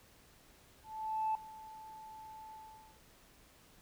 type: tone with ADSR envelope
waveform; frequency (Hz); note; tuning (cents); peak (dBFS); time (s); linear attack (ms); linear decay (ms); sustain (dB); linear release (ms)
sine; 874; A5; -12; -29; 0.83-3.01; 520; 3; -19; 480
effects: tanh soft clip ceiling -27 dBFS + pink hiss -63 dBFS RMS until 3.81 s